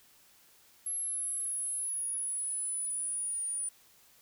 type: linear sweep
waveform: sine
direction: down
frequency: 11150 to 9400 Hz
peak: -32 dBFS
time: 0.86-3.69 s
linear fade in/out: 5 ms
effects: white hiss -62 dBFS RMS until 4.21 s